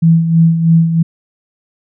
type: tone with tremolo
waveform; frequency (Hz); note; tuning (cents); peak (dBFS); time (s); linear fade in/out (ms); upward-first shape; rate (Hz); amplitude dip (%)
sine; 164.81; E3; 0; -4; 0.02-1.03; 10; sine; 3.1; 60
effects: none